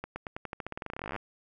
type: accelerating click train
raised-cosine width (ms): 0.5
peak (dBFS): -21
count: 27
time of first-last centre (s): 0.04-1.162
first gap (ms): 120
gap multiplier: 0.9
effects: none